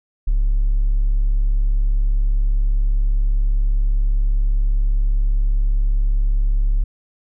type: tone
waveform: triangle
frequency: 35 Hz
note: C#1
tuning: 18 cents sharp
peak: -10 dBFS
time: 0.27-6.84 s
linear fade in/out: 10 ms
effects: tanh soft clip ceiling -10 dBFS